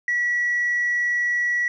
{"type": "tone", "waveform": "sine", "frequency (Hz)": 1937, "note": "B6", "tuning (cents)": -34, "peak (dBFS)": -18, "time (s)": [0.08, 1.68], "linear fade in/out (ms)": 2, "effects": ["tanh soft clip ceiling -16 dBFS", "10-bit"]}